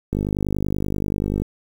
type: click train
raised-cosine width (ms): 3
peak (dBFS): -10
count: 66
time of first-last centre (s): 0.13-1.42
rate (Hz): 50.4
effects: 7-bit